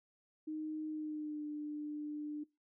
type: tone with pitch glide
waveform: sine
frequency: 309.8 to 298.4 Hz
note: D#4 to D4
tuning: -7 to +28 cents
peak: -38 dBFS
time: 0.47-2.44 s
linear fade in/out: 10 ms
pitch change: -65 cents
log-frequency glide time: 0.88-1.47 s
effects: noise-tail reverb RT60 0.2 s tail -19 dB re dry